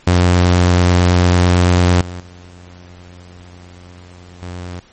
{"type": "tone with level steps", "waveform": "sawtooth", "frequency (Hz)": 89.1, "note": "F2", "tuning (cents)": 35, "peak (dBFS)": [-5, -22, -33, -22], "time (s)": [0.07, 4.8], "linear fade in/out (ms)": 5, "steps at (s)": [2.01, 2.2, 4.42], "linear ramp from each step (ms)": 2, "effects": ["pink hiss -48 dBFS RMS until 4.92 s", "MP3 32 kbps"]}